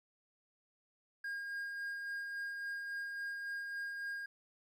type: tone with tremolo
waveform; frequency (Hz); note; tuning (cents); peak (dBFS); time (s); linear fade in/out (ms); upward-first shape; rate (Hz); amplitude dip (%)
triangle; 1621; G#6; -42; -36; 1.24-4.26; 5; sine; 3.6; 30
effects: 13-bit

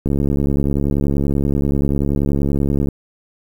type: click train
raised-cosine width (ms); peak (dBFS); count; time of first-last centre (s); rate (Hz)
3; -6; 200; 0.06-2.887; 70.4
effects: 7-bit

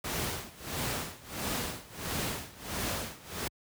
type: noise with tremolo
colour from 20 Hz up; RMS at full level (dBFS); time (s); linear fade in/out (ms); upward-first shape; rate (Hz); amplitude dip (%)
pink; -32; 0.04-3.48; 5; sine; 1.5; 90
effects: high-pass 60 Hz 12 dB/octave

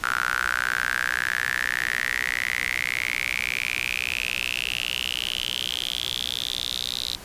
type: tone with high-pass filter sweep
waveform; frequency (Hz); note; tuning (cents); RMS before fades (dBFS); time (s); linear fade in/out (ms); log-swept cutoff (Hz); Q
sawtooth; 61.74; B1; 0; -27; 0.03-7.16; 0; 1400 to 3900; 8.1
effects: pink hiss -42 dBFS RMS until 7.24 s + resampled to 32000 Hz

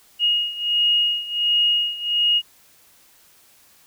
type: beating tone pair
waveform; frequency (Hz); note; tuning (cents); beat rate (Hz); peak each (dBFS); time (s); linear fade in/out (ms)
sine; 2870 / 2871.4; F7 / F7; +47 / +47; 1.4; -19 / -22; 0.19-2.42; 50
effects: white hiss -54 dBFS RMS until 3.86 s

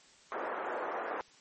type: band-pass noise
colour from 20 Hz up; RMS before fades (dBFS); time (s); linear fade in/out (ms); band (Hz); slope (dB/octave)
pink; -37; 0.32-1.21; 0; 390 to 1600; 24
effects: white hiss -60 dBFS RMS until 1.4 s + MP3 32 kbps

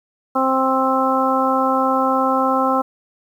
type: harmonic tone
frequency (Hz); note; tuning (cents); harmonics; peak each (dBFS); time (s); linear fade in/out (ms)
263.3; C4; +11; 1 / 2 / 3 / 4 / 5; -21 / -21 / -21 / -21 / -21; 0.35-2.82; 10
effects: 8-bit

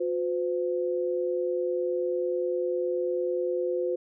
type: tone pair together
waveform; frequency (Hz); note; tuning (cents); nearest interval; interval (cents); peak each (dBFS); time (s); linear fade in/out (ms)
sine; 360 / 509.5; F#4 / C5; -47 / -46; tritone; 601; -28; 0-3.96; 10
effects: none

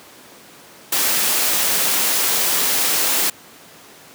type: noise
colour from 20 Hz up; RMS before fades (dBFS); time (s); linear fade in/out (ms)
white; -18; 0.92-3.3; 5
effects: pink hiss -43 dBFS RMS until 4.14 s + high-pass 200 Hz 12 dB/octave

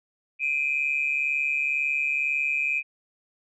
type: tone pair together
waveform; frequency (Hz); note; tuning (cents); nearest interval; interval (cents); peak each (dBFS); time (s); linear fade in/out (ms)
sine; 2388 / 2530; D7 / D#7; +28 / +28; minor second; 100; -25; 0.39-2.83; 50
effects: tanh soft clip ceiling -15 dBFS

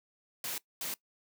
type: noise bursts at uneven times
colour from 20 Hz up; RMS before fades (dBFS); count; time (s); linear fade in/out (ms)
white; -37; 2; 0.44-0.58 / 0.81-0.94; 2
effects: noise-tail reverb RT60 0.1 s tail -20 dB re dry + high-pass 150 Hz 12 dB/octave

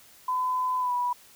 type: tone with pitch glide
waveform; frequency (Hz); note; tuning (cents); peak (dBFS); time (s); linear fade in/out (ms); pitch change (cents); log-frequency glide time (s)
sine; 1011 to 980; B5 to B5; +40 to -14; -24; 0.28-1.13; 5; -54; 0.79-0.93
effects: white hiss -54 dBFS RMS until 1.35 s

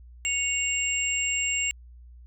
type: tone cluster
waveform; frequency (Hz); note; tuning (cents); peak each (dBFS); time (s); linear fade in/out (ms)
sine; 2206 / 2786 / 7550; C#7 / F7 / A#8; -9 / -5 / +21; -30 / -28 / -28; 0.25-1.71; 0
effects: added 60 Hz sine -45 dBFS peak until 2.26 s

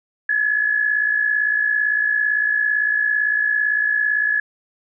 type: tone with amplitude modulation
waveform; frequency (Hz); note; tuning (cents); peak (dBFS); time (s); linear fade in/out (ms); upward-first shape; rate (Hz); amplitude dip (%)
sine; 1700; G#6; +40; -13; 0.29-4.4; 5; sine; 57.8; 65
effects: none

